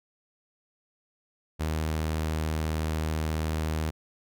sawtooth tone, 78.5 Hz, D#2, 16 cents sharp, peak -23 dBFS, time 1.59-3.91 s, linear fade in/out 20 ms, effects none

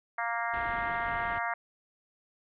harmonic tone, 233.1 Hz, A#3, in tune, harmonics 3 / 4 / 5 / 6 / 7 / 8 / 9, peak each -35 / -36 / -37 / -38 / -38 / -39 / -40 dBFS, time 0.18-1.54 s, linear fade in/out 5 ms
pink low-pass noise, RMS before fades -43 dBFS, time 0.53-1.39 s, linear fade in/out 10 ms, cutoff 3400 Hz, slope 48 dB/octave
effects none

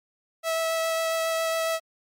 sawtooth tone with vibrato, 652 Hz, E5, 19 cents flat, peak -20 dBFS, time 0.43-1.8 s, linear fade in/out 50 ms, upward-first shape sine, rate 7.3 Hz, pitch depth 8 cents each way, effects MP3 64 kbps

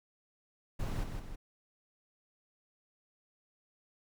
brown noise with echo, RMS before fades -34 dBFS, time 0.79-1.04 s, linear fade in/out 10 ms, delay 160 ms, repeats 2, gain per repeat -5 dB, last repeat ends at 1.36 s, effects none

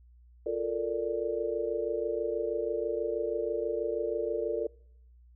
sine chord, Bb major seventh, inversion second, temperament equal, 349.2 / 440 / 466.2 / 587.3 Hz, F4 / A4 / Bb4 / D5, 0 / 0 / 0 / 0 cents, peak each -36 / -33 / -33 / -35 dBFS, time 0.46-4.67 s, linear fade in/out 5 ms, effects noise-tail reverb RT60 0.7 s tail -25 dB re dry + added 60 Hz sine -54 dBFS peak until 5.35 s

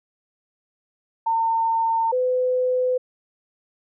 sine tone pair in turn, 907 / 505.4 Hz, A#5 / B4, -48 / +40 cents, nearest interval minor seventh, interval 1012 cents, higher first, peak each -18 dBFS, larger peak neither, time 1.26-2.12 / 2.12-2.98 s, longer neither, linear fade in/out 10 ms, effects none

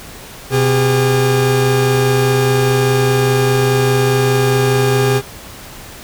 40% pulse tone pair together, 127.1 / 406.2 Hz, C3 / G#4, -50 / -38 cents, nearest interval octave + minor sixth, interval 2012 cents, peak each -13 dBFS, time 0.5-5.22 s, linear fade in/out 50 ms, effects pink hiss -34 dBFS RMS until 6.03 s

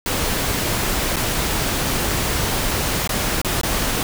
pink noise with dropouts, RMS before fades -21 dBFS, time 0.06-4.03 s, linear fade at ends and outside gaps 1 ms, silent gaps 1.16-1.166 / 3.075-3.092 / 3.416-3.447 / 3.613-3.633 s, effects none

